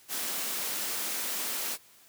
white high-pass noise, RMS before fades -33 dBFS, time 0.08-1.78 s, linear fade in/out 50 ms, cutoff 180 Hz, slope 48 dB/octave, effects white hiss -58 dBFS RMS until 2.08 s + high-pass 60 Hz 12 dB/octave

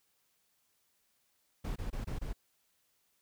brown noise bursts, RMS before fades -37 dBFS, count 5, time 1.64-2.332 s, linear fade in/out 10 ms, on 120 ms, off 23 ms, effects white hiss -75 dBFS RMS until 3.21 s

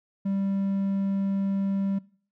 triangle tone, 196 Hz, G3, in tune, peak -22 dBFS, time 0.25-1.99 s, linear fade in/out 10 ms, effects noise-tail reverb RT60 0.5 s tail -22 dB re dry

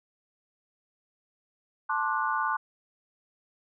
sine chord, D dominant seventh, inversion second, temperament just, 881 / 1057.2 / 1174.7 / 1468.3 Hz, A5 / C6 / D6 / F#6, +2 / +18 / 0 / -14 cents, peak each -31 dBFS, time 1.89-2.57 s, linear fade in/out 10 ms, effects none

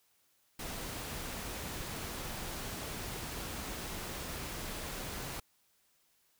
pink noise, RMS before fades -41 dBFS, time 0.59-5.4 s, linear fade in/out 5 ms, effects white hiss -72 dBFS RMS until 6.39 s

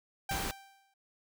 sawtooth tone with exponential decay, 784 Hz, G5, in tune, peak -29 dBFS, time 0.29-0.94 s, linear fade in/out 5 ms, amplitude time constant 140 ms
pink noise, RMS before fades -36 dBFS, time 0.31-0.51 s, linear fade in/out 0 ms
effects noise-tail reverb RT60 0.1 s tail -25 dB re dry

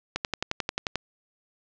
click train, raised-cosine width 0.2 ms, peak -9 dBFS, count 10, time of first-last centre 0.16-0.956 s, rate 11.3 Hz, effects low-pass 6000 Hz 12 dB/octave

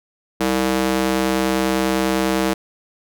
square tone with high-pass filter, 65 Hz, C2, 11 cents flat, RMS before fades -19 dBFS, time 0.4-2.54 s, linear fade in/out 10 ms, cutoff 280 Hz, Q 1.2, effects none

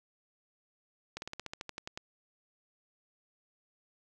slowing click train, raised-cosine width 0.2 ms, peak -22 dBFS, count 12, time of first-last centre 1.17-1.975 s, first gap 51 ms, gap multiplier 1.07, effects none

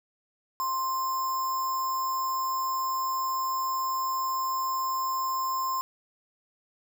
sine tone with sample-and-hold, 1047 Hz, C6, 1 cent sharp, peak -26 dBFS, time 0.6-5.81 s, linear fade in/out 0 ms, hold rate 6300 Hz, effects none

